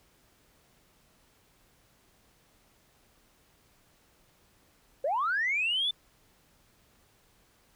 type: linear sweep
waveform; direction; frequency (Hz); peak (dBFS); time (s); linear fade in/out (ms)
sine; up; 510 to 3559; -25; 5.04-5.91; 5
effects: tanh soft clip ceiling -21 dBFS + pink hiss -65 dBFS RMS until 7.75 s